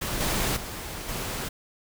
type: noise with level steps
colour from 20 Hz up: pink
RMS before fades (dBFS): -30 / -26 / -36 / -32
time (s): 0.01-1.49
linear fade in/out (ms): 10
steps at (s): 0.2 / 0.56 / 1.08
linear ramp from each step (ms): 10
effects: none